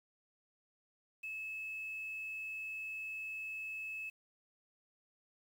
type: tone with quantisation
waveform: sine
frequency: 2600 Hz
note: E7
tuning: 24 cents flat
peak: -40 dBFS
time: 1.23-4.1 s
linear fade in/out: 10 ms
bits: 10
effects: none